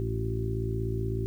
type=harmonic tone with a mistuned harmonic; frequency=56.3 Hz; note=A1; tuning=40 cents sharp; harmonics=1 / 2 / 3 / 4 / 5 / 6 / 7; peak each=-34 / -30 / -43 / -41 / -43 / -39 / -35 dBFS; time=0-1.26 s; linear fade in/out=0 ms; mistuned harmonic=7; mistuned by=-49 cents; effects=10-bit